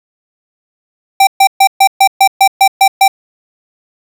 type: tone bursts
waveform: square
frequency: 781 Hz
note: G5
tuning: 7 cents flat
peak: -4 dBFS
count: 10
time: 1.2-3.08 s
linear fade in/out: 5 ms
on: 71 ms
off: 130 ms
effects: none